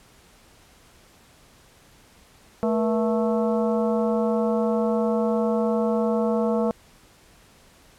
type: harmonic tone with a mistuned harmonic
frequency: 220 Hz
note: A3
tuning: in tune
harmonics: 1 / 2 / 3 / 4 / 5 / 6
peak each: -23 / -24 / -27 / -34 / -36 / -39 dBFS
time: 2.63-6.71 s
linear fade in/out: 0 ms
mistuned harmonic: 2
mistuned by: +140 cents
effects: pink hiss -54 dBFS RMS until 7.98 s + low-pass 12000 Hz 12 dB/octave